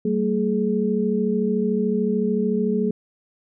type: tone cluster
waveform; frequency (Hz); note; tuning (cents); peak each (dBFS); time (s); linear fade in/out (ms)
sine; 192.2 / 225.8 / 422.6; G3 / A3 / G#4; -34 / +45 / +30; -23; 0.05-2.91; 5
effects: none

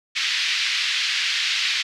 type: band-pass noise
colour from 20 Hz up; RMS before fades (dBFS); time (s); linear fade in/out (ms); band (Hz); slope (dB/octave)
pink; -23; 0.15-1.83; 20; 2000 to 4900; 24
effects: none

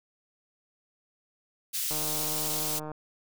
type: high-pass noise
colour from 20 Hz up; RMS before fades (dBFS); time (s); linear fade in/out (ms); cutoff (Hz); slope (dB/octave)
white; -31; 1.73-2.8; 20; 3100; 12
type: click train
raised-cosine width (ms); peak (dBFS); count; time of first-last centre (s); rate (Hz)
1; -25; 155; 1.91-2.917; 153
effects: none

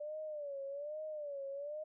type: tone with vibrato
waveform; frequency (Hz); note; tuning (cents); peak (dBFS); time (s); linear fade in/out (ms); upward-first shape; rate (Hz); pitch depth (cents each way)
sine; 584; D5; -10; -40; 0-1.84; 10; sine; 1.2; 110
effects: none

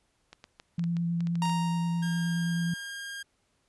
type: clicks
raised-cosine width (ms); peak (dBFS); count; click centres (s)
0.2; -28; 11; 0.33 / 0.441 / 0.599 / 0.794 / 0.84 / 0.968 / 1.206 / 1.271 / 1.355 / 1.455 / 1.496
type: tone with vibrato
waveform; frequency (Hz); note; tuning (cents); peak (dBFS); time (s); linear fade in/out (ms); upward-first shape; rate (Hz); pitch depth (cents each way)
sine; 170; F3; -46; -26; 0.78-2.74; 5; sine; 9.5; 12
type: tone with exponential decay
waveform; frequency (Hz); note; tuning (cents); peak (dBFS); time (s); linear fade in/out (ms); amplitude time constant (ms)
45% pulse; 932.3; A#5; 0; -27; 1.42-2.9; 1; 320
type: tone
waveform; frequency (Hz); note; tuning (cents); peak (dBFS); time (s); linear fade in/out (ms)
sawtooth; 1614; G#6; -50; -33; 2.02-3.23; 10
effects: pink hiss -72 dBFS RMS until 3.68 s + resampled to 24000 Hz

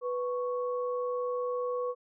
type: tone pair together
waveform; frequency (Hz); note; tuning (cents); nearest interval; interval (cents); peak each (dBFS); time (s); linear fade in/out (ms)
sine; 493.9 / 1108.7; B4 / C#6; 0 / 0; octave + major second; 1400; -30 / -37; 0.01-1.95; 50
effects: none

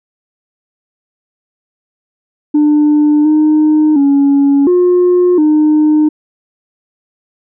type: tone with pitch steps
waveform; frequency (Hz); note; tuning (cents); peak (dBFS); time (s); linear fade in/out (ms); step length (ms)
sine; 298.2 / 306.6 / 280.5 / 358 / 305; D4 / D#4 / C#4 / F4 / D#4; +27 / -25 / +21 / +43 / -34; -4; 2.54-6.09; 10; 710
effects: tanh soft clip ceiling -4 dBFS

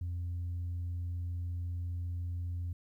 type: tone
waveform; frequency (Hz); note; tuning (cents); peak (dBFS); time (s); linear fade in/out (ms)
sine; 87.31; F2; 0; -32; 0.01-2.73; 5
effects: tanh soft clip ceiling -32 dBFS + 12-bit

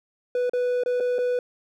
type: tone with dropouts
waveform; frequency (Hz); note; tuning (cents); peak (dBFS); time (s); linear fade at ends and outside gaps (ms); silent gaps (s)
triangle; 493.9; B4; 0; -19; 0.35-1.39; 2; 0.496-0.534 / 0.836-0.86 / 1.001-1.005 / 1.184-1.188
effects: none

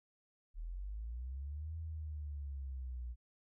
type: linear two-way sweep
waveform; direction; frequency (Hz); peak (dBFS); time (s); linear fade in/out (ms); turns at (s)
sine; up then down; 37.74 to 81.7 to 58.8; -40; 0.54-3.16; 50; 1.77
effects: none

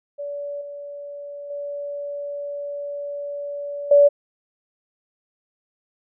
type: tone with level steps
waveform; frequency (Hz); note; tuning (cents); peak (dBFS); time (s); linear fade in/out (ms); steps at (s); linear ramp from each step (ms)
sine; 574; D5; -40; -27 / -32 / -27 / -9; 0.18-4.09; 20; 0.61 / 1.5 / 3.91; 5
effects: none

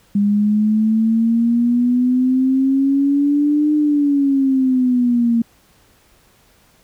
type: exponential two-way sweep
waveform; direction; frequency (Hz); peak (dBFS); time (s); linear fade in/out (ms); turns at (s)
sine; up then down; 201.7 to 302.2 to 229.7; -12; 0.15-5.42; 5; 3.74
effects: pink hiss -54 dBFS RMS until 6.83 s

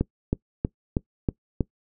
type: click train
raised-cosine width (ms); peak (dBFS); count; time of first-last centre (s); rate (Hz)
3; -9; 6; 0.01-1.607; 3.13
effects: noise-tail reverb RT60 0.1 s tail -22 dB re dry

